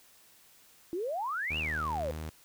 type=exponential two-way sweep; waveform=sine; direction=up then down; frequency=323.5 to 2914 to 488.5 Hz; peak=-31 dBFS; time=0.93-2.11 s; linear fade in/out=0 ms; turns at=1.58 s
type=tone with pitch glide; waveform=sawtooth; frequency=77.78 to 78.64 Hz; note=D#2 to D#2; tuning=0 to +19 cents; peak=-33 dBFS; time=1.5-2.3 s; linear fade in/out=10 ms; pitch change=+19 cents; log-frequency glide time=2.11-2.17 s
effects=white hiss -60 dBFS RMS until 2.44 s